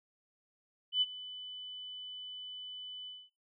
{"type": "tone with ADSR envelope", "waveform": "sine", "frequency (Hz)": 3000, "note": "F#7", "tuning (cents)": 23, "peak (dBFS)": -24, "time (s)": [0.92, 3.3], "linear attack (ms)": 95, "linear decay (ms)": 35, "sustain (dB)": -18, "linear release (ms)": 230, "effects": ["noise-tail reverb RT60 0.3 s tail -25 dB re dry"]}